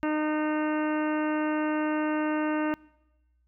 harmonic tone, 305.9 Hz, D#4, 29 cents flat, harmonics 1 / 2 / 3 / 4 / 5 / 6 / 7 / 8 / 9, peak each -26 / -33 / -35 / -38 / -38 / -42 / -45 / -50 / -43 dBFS, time 0.03-2.74 s, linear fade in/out 0 ms, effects noise-tail reverb RT60 1.0 s tail -24 dB re dry + added 60 Hz sine -65 dBFS peak until 3.47 s

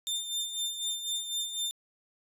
sawtooth tone with tremolo, 3597 Hz, A7, 37 cents sharp, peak -26 dBFS, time 0.07-1.71 s, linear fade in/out 0 ms, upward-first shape sine, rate 4 Hz, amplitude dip 60%, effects resampled to 32000 Hz

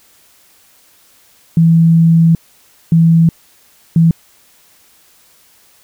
sine tone bursts at uneven times, 165 Hz, E3, 2 cents sharp, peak -5 dBFS, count 3, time 1.57-2.35 / 2.92-3.29 / 3.96-4.11 s, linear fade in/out 2 ms, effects white hiss -49 dBFS RMS until 5.83 s

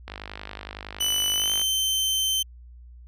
click train, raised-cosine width 0.3 ms, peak -19 dBFS, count 79, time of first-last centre 0.08-1.615 s, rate 50.8 Hz
sawtooth tone with pitch glide, 2986 to 3095 Hz, F#7 to G7, +15 to -23 cents, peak -19 dBFS, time 1-2.43 s, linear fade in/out 10 ms, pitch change +62 cents, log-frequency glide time 1.34-1.52 s
effects added 60 Hz sine -43 dBFS peak until 3.07 s

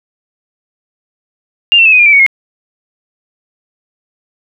sine tone with pitch steps, 2800 / 2697 / 2597 / 2502 / 2410 / 2321 / 2235 / 2153 Hz, F7 / E7 / E7 / D#7 / D7 / D7 / C#7 / C7, +4 / +39 / -26 / +9 / +44 / -21 / +14 / +49 cents, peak -3 dBFS, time 1.72-2.264 s, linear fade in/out 0 ms, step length 68 ms, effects none

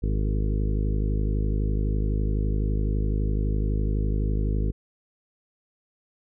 harmonic tone with a mistuned harmonic, 51.91 Hz, G#1, in tune, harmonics 1 / 2 / 3 / 4 / 5 / 6 / 7 / 8 / 9, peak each -23 / -29 / -33 / -35 / -37 / -39 / -40 / -41 / -42 dBFS, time 0.02-4.72 s, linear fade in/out 20 ms, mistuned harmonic 8, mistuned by +21 cents, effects none

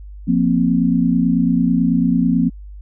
sine chord, F suspended fourth, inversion none, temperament just, 174.61 / 232.8 / 261.9 Hz, F3 / Bb3 / C4, 0 / -2 / +2 cents, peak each -17 dBFS, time 0.27-2.5 s, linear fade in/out 20 ms, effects added 50 Hz sine -32 dBFS peak until 2.81 s

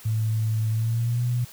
sine tone with pitch glide, 110 to 122.05 Hz, A2 to B2, 0 to -20 cents, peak -21 dBFS, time 0.05-1.45 s, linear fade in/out 10 ms, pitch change +180 cents, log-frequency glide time 0.71-1.24 s, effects white hiss -46 dBFS RMS until 1.52 s

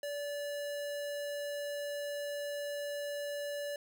square tone, 578 Hz, D5, 28 cents flat, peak -37 dBFS, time 0.03-3.76 s, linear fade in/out 2 ms, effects none

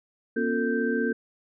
sine tone cluster, 239.4 / 274.5 / 353.8 / 447.1 / 1562 Hz, A#3 / C#4 / F4 / A4 / G6, +46 / -17 / +23 / +28 / -7 cents, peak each -27 / -31 / -33 / -28 / -31 dBFS, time 0.36-1.13 s, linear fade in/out 10 ms, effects none

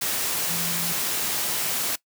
sine tone in noise, 170 Hz, F3, 46 cents flat, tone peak -33 dBFS, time 0.49-0.93 s, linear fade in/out 10 ms, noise white, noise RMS -26 dBFS, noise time 0.01-1.96 s, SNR -10 dB, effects noise-tail reverb RT60 0.1 s tail -20 dB re dry + high-pass 100 Hz 12 dB/octave

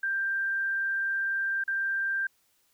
sine tone with dropouts, 1581 Hz, G6, 14 cents sharp, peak -26 dBFS, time 0.03-2.27 s, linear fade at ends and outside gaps 5 ms, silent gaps 1.639-1.678 s, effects white hiss -69 dBFS RMS until 2.73 s

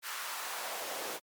pink noise with high-pass filter sweep, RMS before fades -39 dBFS, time 0.02-1.2 s, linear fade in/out 50 ms, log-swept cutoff 1400 to 420 Hz, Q 1.5, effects MP3 96 kbps

